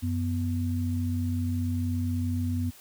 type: tone pair together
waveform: sine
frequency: 92.5 / 246.9 Hz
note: F#2 / B3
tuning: 0 / 0 cents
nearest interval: octave + perfect fourth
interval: 1700 cents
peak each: -27 / -30 dBFS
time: 0.02-2.71 s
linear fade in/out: 20 ms
effects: white hiss -52 dBFS RMS until 2.8 s